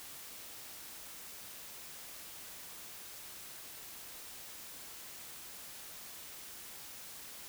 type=silence; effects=white hiss -49 dBFS RMS until 7.48 s